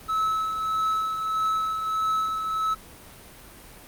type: tone with tremolo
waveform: triangle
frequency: 1298 Hz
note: E6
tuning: 27 cents flat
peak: -19 dBFS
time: 0.08-2.75 s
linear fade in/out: 20 ms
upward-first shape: triangle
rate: 1.6 Hz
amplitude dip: 50%
effects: pink hiss -46 dBFS RMS until 3.87 s + Opus 32 kbps